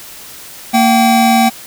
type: tone pair together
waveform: square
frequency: 230 / 768.3 Hz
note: A#3 / G5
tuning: -23 / -35 cents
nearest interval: octave + major sixth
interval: 2088 cents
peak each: -11 dBFS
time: 0.73-1.5 s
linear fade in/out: 20 ms
effects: white hiss -33 dBFS RMS until 1.66 s